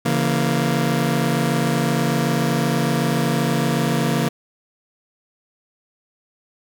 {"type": "chord", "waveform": "sawtooth", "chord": "A# diminished", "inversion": "first", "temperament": "just", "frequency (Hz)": [139.85, 167.82, 233.1], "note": ["C#3", "E3", "A#3"], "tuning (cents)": [16, 31, 0], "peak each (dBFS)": -18, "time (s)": [0.05, 4.29], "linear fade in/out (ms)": 10, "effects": []}